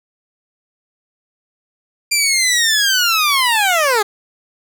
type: linear sweep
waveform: 15% pulse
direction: down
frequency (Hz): 2390 to 396.7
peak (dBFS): -6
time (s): 2.11-4.03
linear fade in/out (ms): 10
effects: none